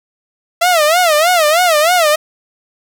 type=tone with vibrato; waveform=sawtooth; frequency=659.3 Hz; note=E5; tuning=in tune; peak=-5 dBFS; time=0.61-2.16 s; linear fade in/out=10 ms; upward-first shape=sine; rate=3.2 Hz; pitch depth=180 cents each way; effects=none